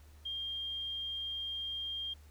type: tone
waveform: sine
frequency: 3206 Hz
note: G7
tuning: 38 cents sharp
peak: -36 dBFS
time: 0.25-2.14 s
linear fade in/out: 10 ms
effects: added 74 Hz sine -54 dBFS peak until 2.3 s + pink hiss -65 dBFS RMS until 2.3 s